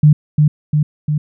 sine tone with echo, 150.2 Hz, D3, 39 cents sharp, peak -4 dBFS, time 0.03-0.13 s, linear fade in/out 5 ms, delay 350 ms, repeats 3, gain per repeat -3 dB, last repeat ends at 1.18 s, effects none

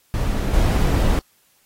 brown noise with level steps, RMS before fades -21 / -17 dBFS, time 0.14-1.19 s, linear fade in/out 0 ms, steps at 0.53 s, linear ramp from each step 10 ms, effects white hiss -60 dBFS RMS until 1.65 s + AAC 48 kbps

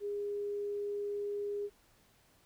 sine tone, 408.8 Hz, G#4, 27 cents flat, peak -34 dBFS, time 0-1.7 s, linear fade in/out 50 ms, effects pink hiss -67 dBFS RMS until 2.45 s

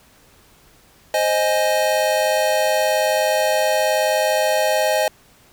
square chord, Ab major, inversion first, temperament equal, 523.3 / 622.3 / 830.6 Hz, C5 / Eb5 / Ab5, 0 / 0 / 0 cents, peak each -23 / -19 / -23 dBFS, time 1.14-5.08 s, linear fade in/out 2 ms, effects pink hiss -52 dBFS RMS until 5.52 s

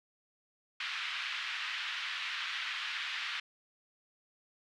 white band-pass noise, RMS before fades -38 dBFS, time 0.8-3.4 s, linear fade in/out 5 ms, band 1300 to 3400 Hz, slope 24 dB/octave, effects none

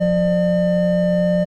triangle tone pair together, 178.3 / 600.4 Hz, F3 / D5, +36 / +38 cents, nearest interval octave + major sixth, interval 2102 cents, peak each -15 dBFS, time 0-1.45 s, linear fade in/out 20 ms, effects Opus 32 kbps

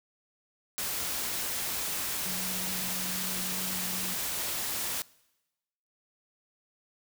sine tone in noise, 185 Hz, F#3, in tune, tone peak -40 dBFS, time 2.26-4.14 s, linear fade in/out 0 ms, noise white, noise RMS -33 dBFS, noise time 0.78-5.02 s, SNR -10 dB, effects noise-tail reverb RT60 1.0 s tail -23 dB re dry

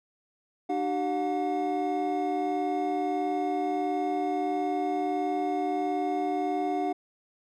triangle tone cluster, 300.4 / 381.9 / 721 Hz, D4 / G4 / F#5, +39 / -45 / -45 cents, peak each -29 / -30 / -27 dBFS, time 0.69-6.93 s, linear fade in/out 10 ms, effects none

